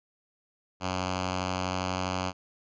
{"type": "tone with notch filter", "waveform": "5% pulse", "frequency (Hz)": 92.3, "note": "F#2", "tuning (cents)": -4, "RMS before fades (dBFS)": -31, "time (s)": [0.8, 2.33], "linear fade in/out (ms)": 50, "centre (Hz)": 410, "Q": 1.6, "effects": ["resampled to 16000 Hz"]}